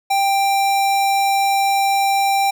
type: tone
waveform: square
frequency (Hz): 788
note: G5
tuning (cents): +9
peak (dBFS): -15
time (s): 0.1-2.51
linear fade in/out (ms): 10
effects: none